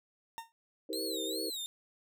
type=tone with exponential decay; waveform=40% pulse; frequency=915 Hz; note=A#5; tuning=32 cents flat; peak=-35 dBFS; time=0.38-0.52 s; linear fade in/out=0 ms; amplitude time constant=29 ms
type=chord; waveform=sine; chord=C dominant seventh; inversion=first; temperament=equal with one note detuned; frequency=321.4 / 392 / 466.2 / 523.3 Hz; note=E4 / G4 / Bb4 / C5; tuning=-44 / 0 / 0 / 0 cents; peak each=-40 / -41 / -41 / -44 dBFS; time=0.89-1.5 s; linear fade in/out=5 ms
type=tone with vibrato; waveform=sawtooth; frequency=3982 Hz; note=B7; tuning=14 cents sharp; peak=-34 dBFS; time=0.93-1.66 s; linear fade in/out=0 ms; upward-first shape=sine; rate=2.5 Hz; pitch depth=170 cents each way
effects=none